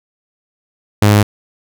sawtooth tone, 103.83 Hz, G#2, in tune, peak -3 dBFS, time 1.02-1.23 s, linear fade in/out 5 ms, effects none

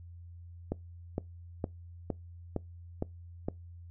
click train, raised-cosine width 2 ms, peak -18 dBFS, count 7, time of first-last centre 0.72-3.485 s, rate 2.17 Hz, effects noise-tail reverb RT60 0.2 s tail -23 dB re dry + added 86 Hz sine -46 dBFS peak until 3.9 s

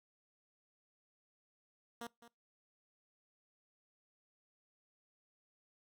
10% pulse tone with echo, 234.8 Hz, A#3, 13 cents sharp, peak -35 dBFS, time 2.01-2.07 s, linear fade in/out 2 ms, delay 210 ms, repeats 1, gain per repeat -14 dB, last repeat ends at 2.28 s, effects noise-tail reverb RT60 0.2 s tail -23 dB re dry

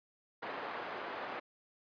pink band-pass noise, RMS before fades -42 dBFS, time 0.42-1.4 s, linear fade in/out 10 ms, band 510 to 1700 Hz, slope 12 dB/octave, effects resampled to 11025 Hz

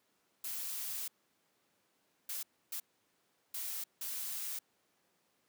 blue noise bursts at uneven times, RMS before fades -40 dBFS, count 5, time 0.44-1.08 / 2.29-2.43 / 2.72-2.8 / 3.54-3.84 / 4.01-4.59 s, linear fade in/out 5 ms, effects pink hiss -75 dBFS RMS until 5.48 s + high-pass 200 Hz 12 dB/octave

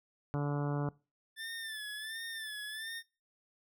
harmonic tone, 144.6 Hz, D3, 27 cents flat, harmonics 1 / 2 / 3 / 4 / 5 / 6 / 7 / 8 / 9 / 10, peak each -32 / -38 / -42 / -44 / -46 / -48 / -49 / -50 / -51 / -52 dBFS, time 0.34-0.89 s, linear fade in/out 0 ms
25% pulse tone with vibrato, 1760 Hz, A6, in tune, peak -36 dBFS, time 1.36-3.03 s, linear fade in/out 50 ms, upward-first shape sine, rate 1.4 Hz, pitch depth 71 cents each way
effects noise-tail reverb RT60 0.3 s tail -22 dB re dry

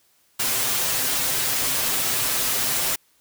white noise with comb filter, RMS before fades -23 dBFS, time 0.39-2.96 s, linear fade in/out 10 ms, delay 7.7 ms, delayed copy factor +0.8, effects white hiss -62 dBFS RMS until 3.2 s

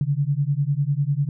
sine beating tone pair, 138 / 148 Hz, C#3 / D3, -7 / +14 cents, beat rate 10 Hz, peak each -22 dBFS, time 0.01-1.29 s, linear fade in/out 2 ms, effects none

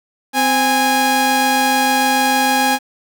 sawtooth tone pair together, 259.2 / 824.3 Hz, C4 / G#5, -16 / -13 cents, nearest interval octave + minor sixth, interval 2003 cents, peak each -15 / -10 dBFS, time 0.33-2.79 s, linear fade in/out 50 ms, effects 7-bit

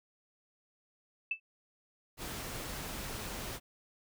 sine tone with exponential decay, 2637 Hz, E7, in tune, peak -27 dBFS, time 1.31-1.4 s, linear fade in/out 5 ms, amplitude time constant 18 ms
pink noise, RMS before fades -41 dBFS, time 2.17-3.6 s, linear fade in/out 50 ms
effects none

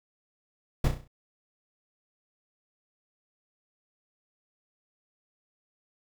brown noise with echo, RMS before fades -22 dBFS, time 0.84-0.88 s, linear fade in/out 5 ms, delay 33 ms, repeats 6, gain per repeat -6 dB, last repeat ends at 1.078 s, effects none

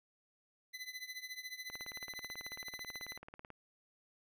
25% pulse tone with tremolo, 2014 Hz, B6, 33 cents sharp, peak -37 dBFS, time 0.73-3.18 s, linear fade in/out 20 ms, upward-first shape triangle, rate 14 Hz, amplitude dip 90%
click train, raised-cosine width 0.5 ms, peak -34 dBFS, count 34, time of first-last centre 1.7-3.503 s, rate 18.3 Hz
effects none

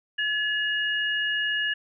sine tone pair together, 1706 / 2869 Hz, G#6 / F7, +46 / +46 cents, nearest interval major sixth, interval 900 cents, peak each -25 / -28 dBFS, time 0.18-1.74 s, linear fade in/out 10 ms, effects none

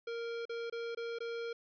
square tone with dropouts, 465.4 Hz, A#4, 3 cents flat, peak -38 dBFS, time 0.07-1.53 s, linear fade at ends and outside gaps 5 ms, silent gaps 0.454-0.494 / 0.699-0.724 / 0.949-0.972 / 1.187-1.204 s, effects resampled to 11025 Hz + 12-bit

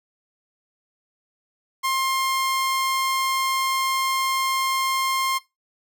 sawtooth tone, 1061 Hz, C6, 24 cents sharp, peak -17 dBFS, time 1.83-5.39 s, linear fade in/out 20 ms, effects noise-tail reverb RT60 0.2 s tail -18 dB re dry

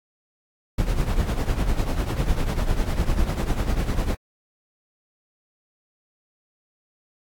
brown noise with tremolo, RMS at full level -19 dBFS, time 0.78-4.15 s, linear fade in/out 5 ms, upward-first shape triangle, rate 10 Hz, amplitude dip 75%, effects AAC 64 kbps

